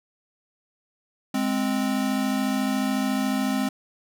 square tone pair together, 207.7 / 261.7 Hz, G#3 / C4, 0 / 0 cents, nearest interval major third, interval 400 cents, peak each -27 / -25 dBFS, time 1.34-3.69 s, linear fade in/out 5 ms, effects none

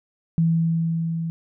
sine tone with level ramp, 164.81 Hz, E3, in tune, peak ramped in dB -15 to -24 dBFS, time 0.38-1.3 s, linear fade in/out 0 ms, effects none

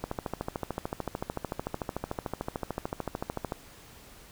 click train, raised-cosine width 1 ms, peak -17 dBFS, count 48, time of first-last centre 0.04-3.521 s, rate 13.5 Hz, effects pink hiss -52 dBFS RMS until 4.31 s

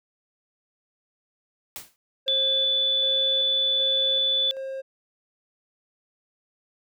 white noise with exponential decay, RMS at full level -33 dBFS, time 1.76-1.96 s, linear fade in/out 0 ms, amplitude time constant 43 ms
triangle tone with tremolo, 534 Hz, C5, 35 cents sharp, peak -28 dBFS, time 2.26-4.82 s, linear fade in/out 20 ms, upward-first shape square, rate 1.3 Hz, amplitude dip 40%
sine tone, 3479 Hz, A7, 20 cents flat, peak -20 dBFS, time 2.28-4.51 s, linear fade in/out 0 ms
effects none

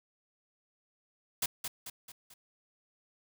white noise with echo, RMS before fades -31 dBFS, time 1.42-1.46 s, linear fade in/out 5 ms, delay 220 ms, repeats 4, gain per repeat -6 dB, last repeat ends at 2.34 s, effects none

